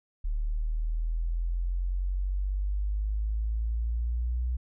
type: exponential sweep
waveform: sine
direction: up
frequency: 36.95 to 61.74 Hz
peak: -26 dBFS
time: 0.24-4.57 s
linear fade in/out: 10 ms
effects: none